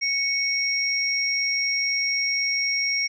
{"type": "tone pair together", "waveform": "sine", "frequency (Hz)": [2218, 5589], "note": ["C#7", "F8"], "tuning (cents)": [0, 0], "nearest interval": "octave + major third", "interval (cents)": 1600, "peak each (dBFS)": -24, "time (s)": [0.01, 3.08], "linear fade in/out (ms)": 20, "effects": []}